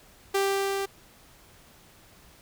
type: tone with level ramp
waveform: sawtooth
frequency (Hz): 393.1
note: G4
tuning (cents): +5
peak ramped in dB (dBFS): -18 to -24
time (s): 0.34-0.86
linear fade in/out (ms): 10
effects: pink hiss -55 dBFS RMS until 2.41 s